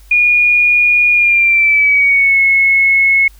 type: tone with pitch glide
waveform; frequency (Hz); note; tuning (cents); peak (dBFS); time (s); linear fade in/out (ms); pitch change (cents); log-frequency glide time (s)
sine; 2439 to 2185; D#7 to C#7; -35 to -26; -7; 0.11-3.28; 5; -191; 1.12-2.4
effects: added 50 Hz sine -38 dBFS peak until 3.39 s + white hiss -49 dBFS RMS until 3.39 s